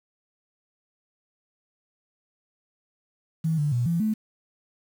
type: tone with pitch steps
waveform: sine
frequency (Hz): 160.9 / 147.4 / 121.1 / 168.9 / 216.7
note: E3 / D3 / B2 / E3 / A3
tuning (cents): -42 / +7 / -34 / +42 / -26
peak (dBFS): -21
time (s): 3.44-4.14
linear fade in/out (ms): 10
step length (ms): 140
effects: 8-bit